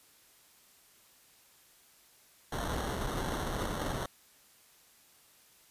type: noise with sample-and-hold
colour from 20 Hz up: pink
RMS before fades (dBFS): -35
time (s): 2.52-4.06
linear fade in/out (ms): 5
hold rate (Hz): 2450
effects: white hiss -62 dBFS RMS until 5.7 s + resampled to 32000 Hz